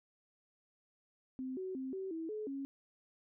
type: tone with pitch steps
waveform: sine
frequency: 259.5 / 374.8 / 262.9 / 382.2 / 325 / 427.7 / 274.5 Hz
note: C4 / F#4 / C4 / G4 / E4 / A4 / C#4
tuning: -14 / +22 / +8 / -44 / -24 / -49 / -17 cents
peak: -38 dBFS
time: 1.39-2.65 s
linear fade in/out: 0 ms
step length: 180 ms
effects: none